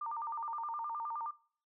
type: tone with vibrato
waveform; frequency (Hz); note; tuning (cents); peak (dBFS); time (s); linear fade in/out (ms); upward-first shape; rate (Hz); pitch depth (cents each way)
sine; 1046.5; C6; 0; -36; 0.01-1.31; 5; square; 9.6; 230
effects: noise-tail reverb RT60 0.5 s tail -22 dB re dry